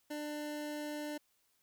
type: tone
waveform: 25% pulse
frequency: 297.9 Hz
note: D4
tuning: 25 cents sharp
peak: -35 dBFS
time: 0.1-1.18 s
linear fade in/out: 10 ms
effects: white hiss -75 dBFS RMS until 1.62 s

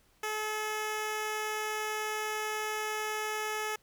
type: tone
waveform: 10% pulse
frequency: 429.1 Hz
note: A4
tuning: 43 cents flat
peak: -24 dBFS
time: 0.23-3.76 s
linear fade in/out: 5 ms
effects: pink hiss -67 dBFS RMS until 3.82 s

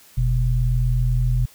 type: tone pair together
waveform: sine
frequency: 43.98 / 124.4 Hz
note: F1 / B2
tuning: +13 / +13 cents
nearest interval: octave + tritone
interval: 1800 cents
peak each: -19 dBFS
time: 0.17-1.46 s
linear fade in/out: 10 ms
effects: white hiss -50 dBFS RMS until 1.54 s

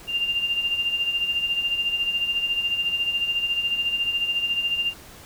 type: tone with tremolo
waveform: sine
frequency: 2794 Hz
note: F7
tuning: in tune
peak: -19 dBFS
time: 0.07-4.94 s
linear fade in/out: 50 ms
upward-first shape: sine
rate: 14 Hz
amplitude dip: 60%
effects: pink hiss -45 dBFS RMS until 5.25 s

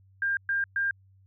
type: tone bursts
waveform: sine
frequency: 1600 Hz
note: G6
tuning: 35 cents sharp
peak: -24 dBFS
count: 3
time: 0.22-0.91 s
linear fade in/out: 2 ms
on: 150 ms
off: 120 ms
effects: added 96 Hz sine -56 dBFS peak until 1.26 s

